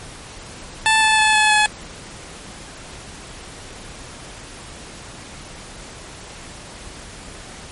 15% pulse tone with pitch steps, 880 / 872.4 / 864.9 / 857.4 / 850 Hz, A5 / A5 / A5 / A5 / G#5, 0 / -15 / -30 / -45 / +40 cents, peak -6 dBFS, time 0.86-1.66 s, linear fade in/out 0 ms, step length 160 ms, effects pink hiss -37 dBFS RMS until 7.71 s + MP3 48 kbps

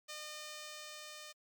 5% pulse tone with level ramp, 607 Hz, D#5, 43 cents flat, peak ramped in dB -32 to -37 dBFS, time 0.08-1.33 s, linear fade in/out 20 ms, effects MP3 96 kbps

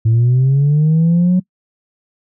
sine linear sweep, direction up, 110 to 185 Hz, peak -7 dBFS, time 0.05-1.4 s, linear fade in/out 10 ms, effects noise-tail reverb RT60 0.1 s tail -24 dB re dry + tanh soft clip ceiling -7 dBFS

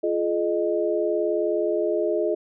sine tone cluster, 345.3 / 424.5 / 617 Hz, F4 / G#4 / D#5, -20 / +38 / -15 cents, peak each -25 dBFS, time 0.03-2.35 s, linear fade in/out 10 ms, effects none

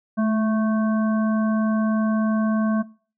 harmonic tone with a mistuned harmonic, 220 Hz, A3, in tune, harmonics 1 / 3 / 5 / 7, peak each -18 / -28 / -32 / -35 dBFS, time 0.17-2.83 s, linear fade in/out 20 ms, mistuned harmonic 1, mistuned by -25 cents, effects noise-tail reverb RT60 0.4 s tail -21 dB re dry

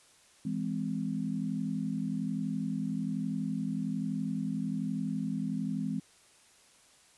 sine chord, E augmented, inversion none, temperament just, 164.81 / 206 / 257.5 Hz, E3 / G#3 / B#3, 0 / -14 / -28 cents, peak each -36 / -34 / -35 dBFS, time 0.45-6 s, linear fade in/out 5 ms, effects white hiss -61 dBFS RMS until 7.17 s + resampled to 24000 Hz

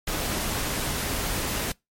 pink noise, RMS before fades -28 dBFS, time 0.07-1.72 s, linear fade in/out 5 ms, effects noise-tail reverb RT60 0.2 s tail -25 dB re dry + MP3 64 kbps

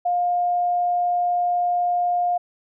sine tone, 708 Hz, F5, 23 cents sharp, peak -18 dBFS, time 0.05-2.38 s, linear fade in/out 10 ms, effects none

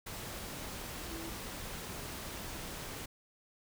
sine tone in noise, 329 Hz, E4, 3 cents flat, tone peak -43 dBFS, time 1.1-1.3 s, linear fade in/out 10 ms, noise pink, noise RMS -43 dBFS, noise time 0.06-3.06 s, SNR -3 dB, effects none

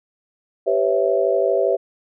sine chord, C# half-diminished seventh, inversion second, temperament equal with one note detuned, 392 / 501.9 / 554.4 / 659.3 Hz, G4 / B4 / C#5 / E5, 0 / +28 / 0 / 0 cents, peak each -21 dBFS, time 0.66-1.77 s, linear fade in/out 20 ms, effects none

